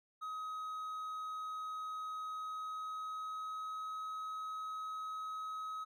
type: tone with pitch glide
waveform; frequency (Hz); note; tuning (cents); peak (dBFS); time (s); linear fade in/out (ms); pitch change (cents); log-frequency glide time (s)
triangle; 1266 to 1274.1; D#6 to D#6; +30 to +41; -38; 0.21-5.85; 20; +11; 2.33-3.99
effects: none